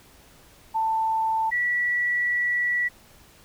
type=tone pair in turn; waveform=sine; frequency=888 / 1946.8 Hz; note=A5 / B6; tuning=+16 / -25 cents; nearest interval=octave + major second; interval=1359 cents; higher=second; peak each=-21 dBFS; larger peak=neither; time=0.74-1.51 / 1.51-2.89 s; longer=second; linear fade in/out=20 ms; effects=pink hiss -53 dBFS RMS until 3.44 s